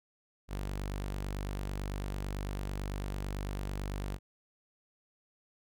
sawtooth tone, 49 Hz, G1, in tune, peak -31 dBFS, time 0.48-4.19 s, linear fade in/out 50 ms, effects none

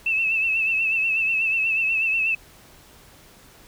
sine tone with vibrato, 2637 Hz, E7, in tune, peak -19 dBFS, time 0.06-2.35 s, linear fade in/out 5 ms, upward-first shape triangle, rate 8.2 Hz, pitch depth 61 cents each way, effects pink hiss -50 dBFS RMS until 3.67 s

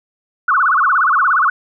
sine tone with vibrato, 1275 Hz, D#6, 42 cents sharp, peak -10 dBFS, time 0.48-1.5 s, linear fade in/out 5 ms, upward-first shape sine, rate 17 Hz, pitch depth 290 cents each way, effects none

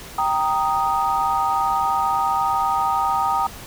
sine chord, Eb major, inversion first, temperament equal, 784 / 932.3 / 1244.5 Hz, G5 / Bb5 / Eb6, 0 / 0 / 0 cents, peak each -22 dBFS, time 0.18-3.47 s, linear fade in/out 5 ms, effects pink hiss -38 dBFS RMS until 3.66 s

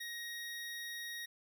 25% pulse tone, 1880 Hz, A#6, 14 cents sharp, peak -38 dBFS, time 0-1.26 s, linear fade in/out 10 ms, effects none

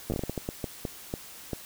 slowing click train, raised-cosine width 2 ms, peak -17 dBFS, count 14, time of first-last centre 0.1-1.533 s, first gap 9 ms, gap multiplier 1.37, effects white hiss -46 dBFS RMS until 1.65 s

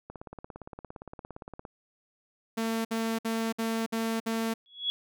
click train, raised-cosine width 1 ms, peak -27 dBFS, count 28, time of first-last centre 0.1-1.652 s, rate 17.4 Hz
sawtooth tone bursts, 225.7 Hz, A3, 44 cents sharp, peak -24 dBFS, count 6, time 2.57-4.54 s, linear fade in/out 10 ms, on 280 ms, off 58 ms
sine tone with exponential growth, 3360 Hz, G#7, 19 cents sharp, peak -23 dBFS, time 4.66-4.9 s, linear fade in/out 0 ms, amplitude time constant 52 ms
effects none

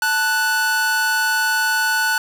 45% pulse tone pair together, 880 / 1480 Hz, A5 / F#6, 0 / 0 cents, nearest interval major sixth, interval 900 cents, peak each -23 / -17 dBFS, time 0.02-2.18 s, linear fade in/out 2 ms, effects none

